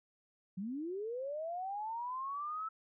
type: linear sweep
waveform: sine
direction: up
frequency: 176.7 to 1318.5 Hz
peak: -37 dBFS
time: 0.57-2.69 s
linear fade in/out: 10 ms
effects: none